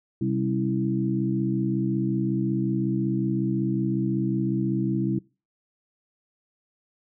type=harmonic tone with a mistuned harmonic; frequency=65.41 Hz; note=C2; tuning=in tune; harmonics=2 / 3 / 4 / 5; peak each=-27 / -27 / -32 / -27 dBFS; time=0.21-5.19 s; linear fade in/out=5 ms; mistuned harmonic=4; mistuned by=+59 cents; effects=noise-tail reverb RT60 0.3 s tail -23 dB re dry